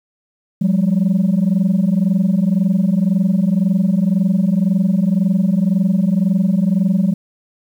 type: tone pair together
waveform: sine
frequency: 178.29 / 200.2 Hz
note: F3 / G3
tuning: +36 / +37 cents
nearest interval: major second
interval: 201 cents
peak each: -13 dBFS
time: 0.61-7.14 s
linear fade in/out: 10 ms
effects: tanh soft clip ceiling -9 dBFS + 8-bit